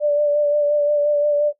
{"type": "tone with vibrato", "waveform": "sine", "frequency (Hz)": 587.3, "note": "D5", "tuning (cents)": 0, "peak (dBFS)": -14, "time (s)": [0, 1.53], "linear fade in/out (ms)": 50, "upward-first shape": "sine", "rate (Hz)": 5.7, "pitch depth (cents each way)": 22, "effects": ["noise-tail reverb RT60 0.1 s tail -17 dB re dry"]}